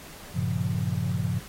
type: chord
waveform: sine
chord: G half-diminished seventh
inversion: none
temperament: equal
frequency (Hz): 98 / 116.54 / 138.59 / 174.61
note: G2 / Bb2 / Db3 / F3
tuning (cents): 0 / 0 / 0 / 0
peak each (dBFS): -30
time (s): 0.34-1.4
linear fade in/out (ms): 20
effects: pink hiss -45 dBFS RMS until 1.48 s + AAC 48 kbps